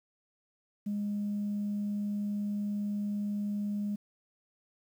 sine tone, 205.6 Hz, G#3, 17 cents flat, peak -29 dBFS, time 0.86-3.96 s, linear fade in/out 10 ms, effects tanh soft clip ceiling -27 dBFS + 10-bit

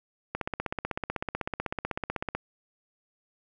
click train, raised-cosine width 0.5 ms, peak -15 dBFS, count 33, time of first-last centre 0.35-2.35 s, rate 16 Hz, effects none

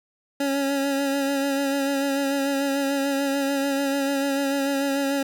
25% pulse tone with vibrato, 277.2 Hz, C#4, in tune, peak -18 dBFS, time 0.4-5.23 s, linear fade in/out 5 ms, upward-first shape sine, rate 6.8 Hz, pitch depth 28 cents each way, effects none

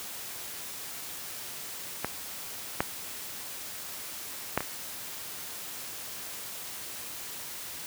clicks, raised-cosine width 0.5 ms, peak -13 / -9 / -9 / -17 dBFS, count 4, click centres 2.046 / 2.805 / 4.576 / 4.606 s, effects white hiss -40 dBFS RMS until 7.86 s + high-pass 60 Hz 12 dB/octave

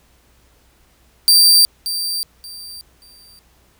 sawtooth tone with echo, 4682 Hz, D8, 6 cents flat, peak -5 dBFS, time 1.28-1.65 s, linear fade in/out 0 ms, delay 580 ms, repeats 3, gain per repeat -12 dB, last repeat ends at 3.39 s, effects added 60 Hz sine -56 dBFS peak until 3.79 s + pink hiss -56 dBFS RMS until 3.79 s

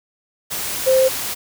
sine tone in noise, 523.3 Hz, C5, in tune, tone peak -11 dBFS, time 0.86-1.09 s, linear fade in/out 20 ms, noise white, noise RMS -25 dBFS, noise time 0.5-1.35 s, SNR +11 dB, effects none

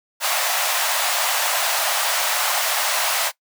pink high-pass noise, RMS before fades -21 dBFS, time 0.2-3.32 s, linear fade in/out 50 ms, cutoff 610 Hz, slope 48 dB/octave, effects noise-tail reverb RT60 0.1 s tail -20 dB re dry

